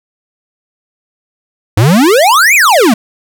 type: exponential two-way sweep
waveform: square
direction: up then down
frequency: 96.8 to 2567 to 202.2 Hz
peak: -5 dBFS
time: 1.77-2.94 s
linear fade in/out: 5 ms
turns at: 2.55 s
effects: none